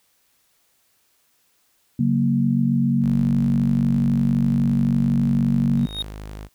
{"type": "chord", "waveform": "sine", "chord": "F# major", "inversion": "second", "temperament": "equal", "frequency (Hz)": [138.59, 185, 233.1], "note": ["C#3", "F#3", "A#3"], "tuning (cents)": [0, 0, 0], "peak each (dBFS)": [-21, -23, -19], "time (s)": [1.99, 5.86], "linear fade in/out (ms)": 5}
{"type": "tone", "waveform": "sawtooth", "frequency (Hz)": 51.91, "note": "G#1", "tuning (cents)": 0, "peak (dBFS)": -29, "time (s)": [3.01, 6.49], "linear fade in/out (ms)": 50}
{"type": "tone with exponential growth", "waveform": "triangle", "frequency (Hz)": 3729, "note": "A#7", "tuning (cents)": 0, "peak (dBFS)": -19, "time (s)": [5.77, 6.02], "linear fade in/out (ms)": 1, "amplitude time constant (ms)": 53}
{"effects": ["white hiss -64 dBFS RMS until 6.54 s"]}